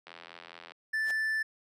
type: click train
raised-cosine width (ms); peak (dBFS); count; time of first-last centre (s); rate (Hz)
0.3; -29; 56; 0.07-0.719; 84.7
type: tone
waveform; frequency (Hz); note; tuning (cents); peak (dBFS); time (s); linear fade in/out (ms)
triangle; 1760; A6; 0; -26; 0.93-1.43; 10
type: noise with exponential growth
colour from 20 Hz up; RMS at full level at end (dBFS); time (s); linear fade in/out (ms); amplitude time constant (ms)
pink; -40; 0.98-1.11; 1; 27
effects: high-pass 400 Hz 12 dB/octave + resampled to 32000 Hz